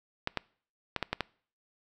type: clicks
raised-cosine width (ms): 0.3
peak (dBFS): -13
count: 6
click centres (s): 0.274 / 0.373 / 0.963 / 1.027 / 1.13 / 1.207
effects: noise-tail reverb RT60 0.5 s tail -24 dB re dry